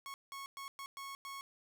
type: tone bursts at uneven times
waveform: sawtooth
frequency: 1100 Hz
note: C#6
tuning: 14 cents flat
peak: -40 dBFS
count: 6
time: 0.06-0.14 / 0.32-0.46 / 0.57-0.68 / 0.79-0.86 / 0.97-1.15 / 1.25-1.41 s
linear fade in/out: 0 ms
effects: none